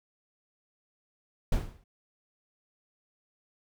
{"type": "noise with exponential decay", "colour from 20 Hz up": "brown", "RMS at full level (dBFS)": -23, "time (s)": [1.52, 1.84], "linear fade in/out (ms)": 5, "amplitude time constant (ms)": 68, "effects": []}